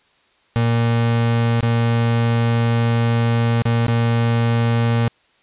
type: tone with dropouts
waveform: 35% pulse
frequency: 116.54 Hz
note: A#2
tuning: in tune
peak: -13 dBFS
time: 0.56-5.08 s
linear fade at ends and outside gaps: 0 ms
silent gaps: 1.607-1.628 / 3.621-3.654 / 3.866-3.882 s
effects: white hiss -58 dBFS RMS until 5.42 s + resampled to 8000 Hz